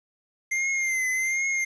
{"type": "tone with vibrato", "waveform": "square", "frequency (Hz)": 2093, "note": "C7", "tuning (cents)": 0, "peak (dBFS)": -24, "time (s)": [0.51, 1.65], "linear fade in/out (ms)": 10, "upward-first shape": "triangle", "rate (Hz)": 1.3, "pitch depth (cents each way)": 61, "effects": ["resampled to 22050 Hz", "9-bit"]}